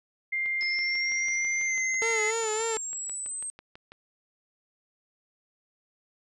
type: tone with pitch glide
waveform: sine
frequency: 2100 to 2060 Hz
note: C7 to C7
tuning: +6 to -28 cents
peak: -26 dBFS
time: 0.32-2.31 s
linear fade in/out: 10 ms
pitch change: -34 cents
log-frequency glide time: 1.66-1.77 s
type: click train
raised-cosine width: 0.3 ms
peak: -30 dBFS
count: 22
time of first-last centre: 0.46-3.92 s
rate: 6.07 Hz
type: exponential sweep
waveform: sine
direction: up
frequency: 5180 to 8372 Hz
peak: -32 dBFS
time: 0.61-3.5 s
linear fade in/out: 0 ms
type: tone with vibrato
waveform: sawtooth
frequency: 443.2 Hz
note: A4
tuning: 13 cents sharp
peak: -24 dBFS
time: 2.02-2.77 s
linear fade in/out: 0 ms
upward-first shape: sine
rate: 3.5 Hz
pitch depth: 57 cents each way
effects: resampled to 22050 Hz